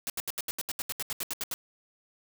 white noise bursts, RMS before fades -33 dBFS, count 15, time 0.07-1.54 s, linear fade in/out 0 ms, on 28 ms, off 75 ms, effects none

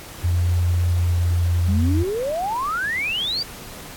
sine tone with pitch glide, 87.4 to 86.65 Hz, F2 to F2, +2 to -13 cents, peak -16 dBFS, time 0.23-2.04 s, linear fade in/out 20 ms, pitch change -15 cents, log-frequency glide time 0.99-1.12 s
sine exponential sweep, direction up, 185 to 4821 Hz, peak -21 dBFS, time 1.68-3.43 s, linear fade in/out 5 ms
effects pink hiss -38 dBFS RMS until 3.96 s + AAC 64 kbps

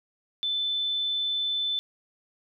sine tone, 3520 Hz, A7, in tune, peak -25 dBFS, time 0.43-1.79 s, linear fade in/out 0 ms, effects none

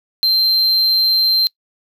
triangle tone, 4137 Hz, C8, 20 cents flat, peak -10 dBFS, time 0.23-1.47 s, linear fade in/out 0 ms, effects noise-tail reverb RT60 0.1 s tail -24 dB re dry

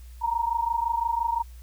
sine tone pair together, 919.2 / 945 Hz, A#5 / A#5, -25 / +23 cents, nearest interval unison, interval 48 cents, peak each -26 dBFS, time 0.21-1.43 s, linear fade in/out 20 ms, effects added 60 Hz sine -41 dBFS peak until 1.62 s + white hiss -58 dBFS RMS until 1.62 s

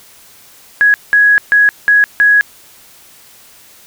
sine tone bursts at uneven times, 1668 Hz, G#6, 7 cents sharp, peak -5 dBFS, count 5, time 0.81-0.94 / 1.13-1.38 / 1.52-1.69 / 1.88-2.04 / 2.2-2.41 s, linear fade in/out 0 ms, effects white hiss -42 dBFS RMS until 3.86 s

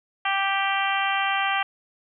harmonic tone, 392 Hz, G4, in tune, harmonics 2 / 3 / 4 / 5 / 6 / 7 / 8, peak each -26 / -28 / -29 / -30 / -31 / -31 / -32 dBFS, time 0.25-1.63 s, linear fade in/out 5 ms, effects none

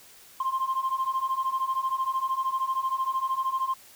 sine beating tone pair, 1046.5 / 1059.5 Hz, C6 / C6, 0 / +21 cents, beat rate 13 Hz, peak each -28 / -26 dBFS, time 0.4-3.74 s, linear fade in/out 5 ms, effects tanh soft clip ceiling -20 dBFS + white hiss -52 dBFS RMS until 3.95 s

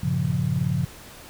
sine chord, G half-diminished seventh, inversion none, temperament equal, 98 / 116.54 / 138.59 / 174.61 Hz, G2 / Bb2 / Db3 / F3, 0 / 0 / 0 / 0 cents, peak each -29 / -29 / -24 / -26 dBFS, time 0.03-0.85 s, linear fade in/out 5 ms, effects pink hiss -44 dBFS RMS until 1.29 s

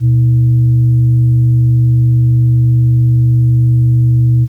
sine tone with frequency modulation, 121.2 Hz, B2, 32 cents flat, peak -6 dBFS, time 0-4.48 s, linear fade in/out 50 ms, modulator 194 Hz, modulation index 0.21, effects 8-bit

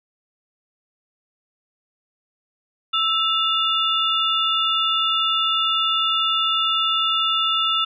sine tone cluster, 1319 / 2827 / 3522 Hz, E6 / F7 / A7, +1 / +20 / +1 cents, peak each -22 dBFS, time 2.93-7.85 s, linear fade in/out 10 ms, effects none

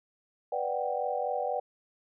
sine chord, G major seventh, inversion first, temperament equal, 493.9 / 587.3 / 740 / 784 Hz, B4 / D5 / F#5 / G5, 0 / 0 / 0 / 0 cents, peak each -34 dBFS, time 0.52-1.6 s, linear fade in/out 5 ms, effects none

